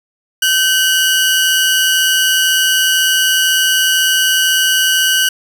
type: tone pair together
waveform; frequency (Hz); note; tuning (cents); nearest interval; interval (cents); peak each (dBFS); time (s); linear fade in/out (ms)
sawtooth; 1538 / 2906; G6 / F#7; -33 / -32; major seventh; 1101; -10; 0.42-5.29; 5
effects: none